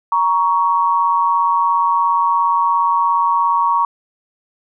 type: tone pair together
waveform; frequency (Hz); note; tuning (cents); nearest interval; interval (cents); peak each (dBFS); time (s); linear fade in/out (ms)
sine; 940 / 1117.1; A#5 / C#6; +14 / +13; minor third; 299; -15; 0.12-3.85; 2
effects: none